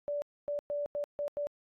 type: tone bursts at uneven times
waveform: sine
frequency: 581 Hz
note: D5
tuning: 19 cents flat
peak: -31 dBFS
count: 6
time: 0.08-0.22 / 0.48-0.59 / 0.7-0.86 / 0.95-1.04 / 1.19-1.28 / 1.37-1.47 s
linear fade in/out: 0 ms
effects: AAC 64 kbps